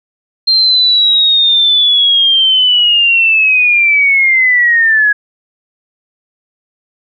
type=linear sweep; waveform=sine; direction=down; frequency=4186 to 1661.2 Hz; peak=-6 dBFS; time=0.47-5.13 s; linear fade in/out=10 ms; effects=none